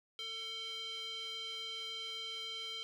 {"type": "tone with band-pass filter", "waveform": "square", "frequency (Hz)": 448.2, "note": "A4", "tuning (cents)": 32, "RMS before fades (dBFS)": -43, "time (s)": [0.19, 2.83], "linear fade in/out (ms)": 0, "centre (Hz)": 3400, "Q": 9, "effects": []}